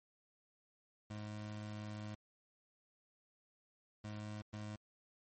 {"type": "tone bursts at uneven times", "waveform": "25% pulse", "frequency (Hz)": 105.8, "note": "G#2", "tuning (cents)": 33, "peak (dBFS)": -40, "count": 3, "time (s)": [[1.1, 2.15], [4.04, 4.42], [4.53, 4.76]], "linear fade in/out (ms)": 5, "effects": ["MP3 32 kbps"]}